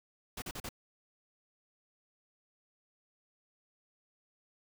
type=noise bursts; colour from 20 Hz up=pink; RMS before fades=-41 dBFS; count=4; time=0.37-0.691 s; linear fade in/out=5 ms; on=51 ms; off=39 ms; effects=none